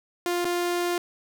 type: tone with dropouts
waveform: sawtooth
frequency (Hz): 350.6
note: F4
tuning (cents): +7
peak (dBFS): -20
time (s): 0.26-0.98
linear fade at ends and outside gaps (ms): 1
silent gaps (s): 0.446-0.452
effects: none